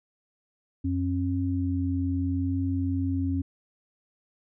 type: tone pair together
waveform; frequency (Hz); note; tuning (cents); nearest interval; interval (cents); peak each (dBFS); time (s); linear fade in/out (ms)
sine; 89.96 / 270.6; F#2 / C#4; -48 / -42; octave + perfect fifth; 1906; -27; 0.84-3.42; 10
effects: none